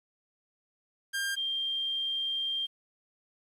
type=tone pair in turn; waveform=sawtooth / sine; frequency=1600 / 3185 Hz; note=G6 / G7; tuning=+35 / +27 cents; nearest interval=octave; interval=1192 cents; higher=second; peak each=-26 / -29 dBFS; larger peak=first; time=1.13-1.36 / 1.36-2.67 s; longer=second; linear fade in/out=20 ms; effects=resampled to 32000 Hz + 10-bit